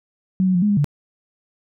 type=tone with pitch steps; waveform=sine; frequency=187.4 / 185.3 / 176.3 / 208.4 / 203.5 / 144.9 Hz; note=F#3 / F#3 / F3 / G#3 / G#3 / D3; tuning=+22 / +3 / +17 / +6 / -35 / -23 cents; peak=-14 dBFS; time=0.4-0.844 s; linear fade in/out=0 ms; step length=74 ms; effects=none